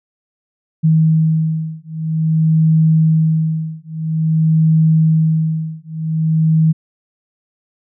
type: beating tone pair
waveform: sine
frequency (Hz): 159 / 159.5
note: D#3 / D#3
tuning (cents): +38 / +43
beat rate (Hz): 0.5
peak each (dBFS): -14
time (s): 0.83-6.73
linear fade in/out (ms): 20
effects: none